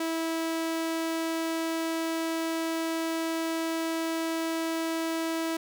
sawtooth tone, 326.5 Hz, E4, 17 cents flat, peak -24 dBFS, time 0-5.57 s, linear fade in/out 5 ms, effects none

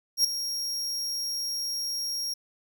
40% pulse tone with ADSR envelope, 5588 Hz, F8, in tune, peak -16 dBFS, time 0.17-2.34 s, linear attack 75 ms, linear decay 4 ms, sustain -12 dB, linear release 8 ms, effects none

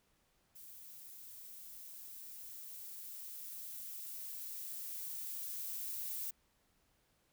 violet noise with level ramp, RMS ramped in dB -54 to -41 dBFS, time 0.55-6.31 s, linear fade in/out 10 ms, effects pink hiss -75 dBFS RMS until 7.32 s

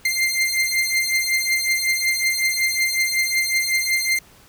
sawtooth beating tone pair, 2093 / 2098.4 Hz, C7 / C7, 0 / +4 cents, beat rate 5.4 Hz, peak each -18 dBFS, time 0.05-4.19 s, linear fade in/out 5 ms, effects pink hiss -50 dBFS RMS until 4.48 s

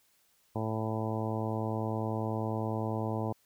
harmonic tone, 110 Hz, A2, in tune, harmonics 1 / 2 / 3 / 4 / 5 / 6 / 7 / 8 / 9, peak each -34 / -37 / -39 / -40 / -41 / -42 / -42 / -43 / -44 dBFS, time 0.55-3.33 s, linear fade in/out 10 ms, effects white hiss -69 dBFS RMS until 3.45 s

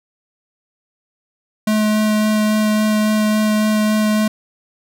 square tone with vibrato, 214 Hz, A3, 48 cents flat, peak -14 dBFS, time 1.67-4.28 s, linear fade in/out 5 ms, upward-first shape sine, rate 3.6 Hz, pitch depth 8 cents each way, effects none

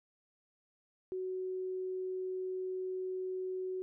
sine tone, 372.2 Hz, F#4, 10 cents sharp, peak -35 dBFS, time 1.12-3.82 s, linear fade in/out 0 ms, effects none

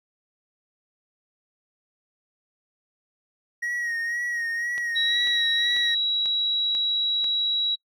triangle tone with vibrato, 1887 Hz, A#6, 21 cents sharp, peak -24 dBFS, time 3.62-5.95 s, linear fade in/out 10 ms, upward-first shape sine, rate 2 Hz, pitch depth 41 cents each way
click train, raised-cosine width 0.2 ms, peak -21 dBFS, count 6, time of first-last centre 4.78-7.243 s, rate 2.03 Hz
sine tone, 3884 Hz, B7, 30 cents flat, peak -21 dBFS, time 4.95-7.76 s, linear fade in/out 20 ms
effects noise-tail reverb RT60 0.1 s tail -25 dB re dry

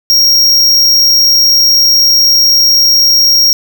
square tone, 5588 Hz, F8, in tune, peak -5 dBFS, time 0.1-3.53 s, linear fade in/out 0 ms, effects 7-bit

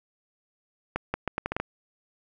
accelerating click train, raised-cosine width 0.5 ms, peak -12 dBFS, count 8, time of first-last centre 0.96-1.6 s, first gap 180 ms, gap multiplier 0.76, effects none

